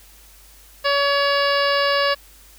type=harmonic tone with a mistuned harmonic; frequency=565 Hz; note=C#5; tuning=33 cents sharp; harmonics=1 / 2 / 3 / 4 / 5 / 6 / 7 / 8 / 9; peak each=-20 / -22 / -23 / -31 / -27 / -34 / -31 / -29 / -29 dBFS; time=0.84-2.15 s; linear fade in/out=20 ms; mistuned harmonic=8; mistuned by=+15 cents; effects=added 50 Hz sine -49 dBFS peak until 2.58 s + white hiss -49 dBFS RMS until 2.58 s